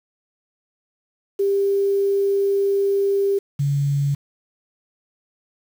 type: tone pair in turn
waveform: sine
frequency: 396.8 / 141.51 Hz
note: G4 / C#3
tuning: +21 / +36 cents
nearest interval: octave + tritone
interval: 1785 cents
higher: first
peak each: -16 / -17 dBFS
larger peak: first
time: 1.39-3.39 / 3.59-4.15 s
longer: first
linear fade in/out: 10 ms
effects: 7-bit

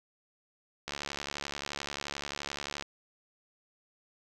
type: click train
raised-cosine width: 0.2 ms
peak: -18 dBFS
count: 140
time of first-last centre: 0.88-2.824 s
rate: 71.5 Hz
effects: none

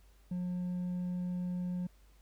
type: tone with hard clipping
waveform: sine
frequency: 179.3 Hz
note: F3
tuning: 46 cents sharp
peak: -34 dBFS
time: 0.31-1.87 s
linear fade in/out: 5 ms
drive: 2 dB
effects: added 50 Hz sine -59 dBFS peak until 2.21 s + pink hiss -69 dBFS RMS until 2.21 s

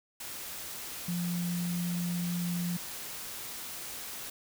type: tone in noise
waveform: sine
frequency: 174.61 Hz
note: F3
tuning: in tune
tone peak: -30 dBFS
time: 1.08-2.77 s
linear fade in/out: 5 ms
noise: white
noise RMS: -41 dBFS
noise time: 0.2-4.3 s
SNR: +8 dB
effects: none

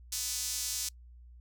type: tone with high-pass filter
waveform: sawtooth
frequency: 250.1 Hz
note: B3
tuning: 22 cents sharp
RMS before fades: -35 dBFS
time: 0.12-0.89 s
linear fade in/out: 5 ms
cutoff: 6000 Hz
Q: 1.6
effects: noise-tail reverb RT60 0.1 s tail -26 dB re dry + added 60 Hz sine -50 dBFS peak until 1.4 s

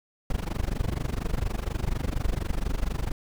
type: noise with amplitude modulation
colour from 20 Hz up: brown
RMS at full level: -24 dBFS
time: 0.3-3.12 s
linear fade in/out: 2 ms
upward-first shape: sine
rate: 24.2 Hz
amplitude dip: 95%
effects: none

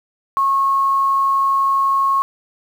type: tone with quantisation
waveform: sine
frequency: 1092 Hz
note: C#6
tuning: 26 cents flat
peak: -13 dBFS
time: 0.37-2.22 s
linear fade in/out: 0 ms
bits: 7
effects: none

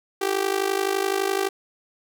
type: tone with amplitude modulation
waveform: sawtooth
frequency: 390 Hz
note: G4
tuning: 9 cents flat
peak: -14 dBFS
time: 0.21-1.49 s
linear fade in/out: 10 ms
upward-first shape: sine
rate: 51.8 Hz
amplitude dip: 85%
effects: none

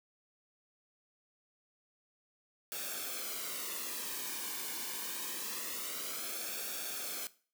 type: noise with flanger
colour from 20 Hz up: white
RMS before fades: -40 dBFS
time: 2.72-7.27 s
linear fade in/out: 0 ms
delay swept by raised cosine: 0.99 to 1.54 ms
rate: 0.25 Hz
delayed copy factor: -0.65
effects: noise-tail reverb RT60 0.4 s tail -18 dB re dry + high-pass 200 Hz 12 dB/octave

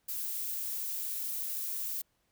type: noise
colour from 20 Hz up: violet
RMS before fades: -36 dBFS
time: 0.08-2.02 s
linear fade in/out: 10 ms
effects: pink hiss -75 dBFS RMS until 2.31 s

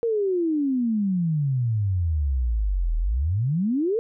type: exponential two-way sweep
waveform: sine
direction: down then up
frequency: 474.5 to 38.69 to 474.5 Hz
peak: -20 dBFS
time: 0.03-3.99 s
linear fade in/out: 0 ms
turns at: 2.97 s
effects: none

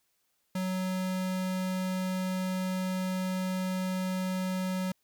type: tone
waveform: square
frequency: 185.8 Hz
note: F#3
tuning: 7 cents sharp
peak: -30 dBFS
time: 0.55-4.92 s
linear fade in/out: 5 ms
effects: white hiss -75 dBFS RMS until 5.03 s

